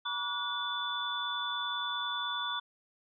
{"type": "tone cluster", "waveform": "sine", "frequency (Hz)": [963, 1146, 1455, 3482], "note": ["B5", "D6", "F#6", "A7"], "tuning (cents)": [-44, -43, -29, -19], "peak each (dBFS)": [-39, -39, -39, -35], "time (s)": [0.05, 2.6], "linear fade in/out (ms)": 10, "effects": []}